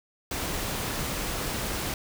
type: noise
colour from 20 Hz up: pink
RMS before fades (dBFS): -31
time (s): 0.31-1.94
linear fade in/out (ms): 2
effects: none